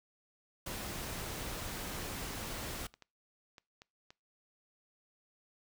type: noise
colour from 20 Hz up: pink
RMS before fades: -41 dBFS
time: 0.66-2.87 s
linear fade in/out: 5 ms
type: clicks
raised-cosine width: 0.2 ms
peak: -35 dBFS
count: 9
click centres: 1.643 / 1.729 / 1.85 / 1.94 / 2.94 / 3.023 / 3.582 / 3.819 / 4.105 s
effects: noise-tail reverb RT60 0.3 s tail -24 dB re dry